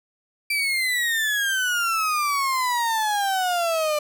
35% pulse exponential sweep, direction down, 2349 to 592 Hz, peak -19 dBFS, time 0.5-3.99 s, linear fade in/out 5 ms, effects none

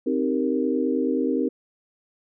sine chord, C minor seventh, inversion none, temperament equal, 261.6 / 311.1 / 392 / 466.2 Hz, C4 / Eb4 / G4 / Bb4, 0 / 0 / 0 / 0 cents, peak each -24 / -26 / -28 / -27 dBFS, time 0.06-1.49 s, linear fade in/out 10 ms, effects none

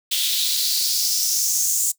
white noise with high-pass filter sweep, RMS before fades -21 dBFS, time 0.11-1.92 s, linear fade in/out 10 ms, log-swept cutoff 3300 to 7400 Hz, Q 3.8, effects noise-tail reverb RT60 0.1 s tail -19 dB re dry

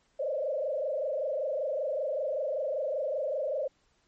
sine tone with frequency modulation, 570 Hz, C#5, 48 cents sharp, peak -28 dBFS, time 0.19-3.68 s, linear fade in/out 10 ms, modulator 25.2 Hz, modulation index 2.3, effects pink hiss -70 dBFS RMS until 4.07 s + MP3 32 kbps

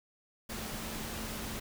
sine tone in noise, 220 Hz, A3, in tune, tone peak -45 dBFS, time 0.49-1.6 s, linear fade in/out 10 ms, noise pink, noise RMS -40 dBFS, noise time 0.49-1.6 s, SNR -8 dB, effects none

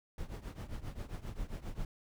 brown noise with tremolo, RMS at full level -38 dBFS, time 0.18-1.85 s, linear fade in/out 2 ms, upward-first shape triangle, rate 7.5 Hz, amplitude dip 90%, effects none

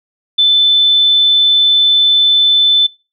sine tone, 3520 Hz, A7, in tune, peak -6 dBFS, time 0.38-2.87 s, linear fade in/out 10 ms, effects noise-tail reverb RT60 0.3 s tail -24 dB re dry

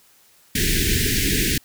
pink band-stop noise, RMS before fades -20 dBFS, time 0.55-1.58 s, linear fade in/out 5 ms, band 440 to 1600 Hz, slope 96 dB/octave, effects white hiss -55 dBFS RMS until 1.64 s

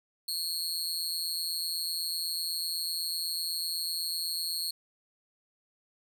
sawtooth tone with amplitude modulation, 4292 Hz, C8, 43 cents sharp, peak -24 dBFS, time 0.28-4.71 s, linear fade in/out 5 ms, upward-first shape sine, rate 168 Hz, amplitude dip 95%, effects none

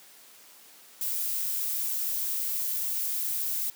violet noise, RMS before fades -30 dBFS, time 1.01-3.7 s, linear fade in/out 2 ms, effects white hiss -53 dBFS RMS until 3.75 s + high-pass 200 Hz 12 dB/octave

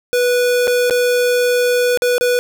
square tone with dropouts, 491.1 Hz, B4, 10 cents flat, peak -13 dBFS, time 0.13-2.39 s, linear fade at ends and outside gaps 0 ms, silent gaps 0.672-0.678 / 0.898-0.908 / 1.974-2.021 / 2.181-2.21 s, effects none

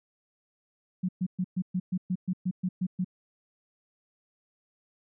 sine tone bursts, 183.2 Hz, F#3, 17 cents flat, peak -25 dBFS, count 12, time 1.03-3.046 s, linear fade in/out 10 ms, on 58 ms, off 120 ms, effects none

